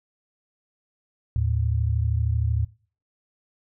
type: tone pair together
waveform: sine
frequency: 77.78 / 110.73 Hz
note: D#2 / A2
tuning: 0 / +11 cents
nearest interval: tritone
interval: 611 cents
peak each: -23 dBFS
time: 1.36-2.65 s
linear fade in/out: 0 ms
effects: noise-tail reverb RT60 0.4 s tail -21 dB re dry